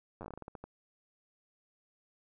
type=slowing click train; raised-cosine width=1 ms; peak=-30 dBFS; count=13; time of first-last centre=0.21-0.64 s; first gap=9 ms; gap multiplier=1.23; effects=none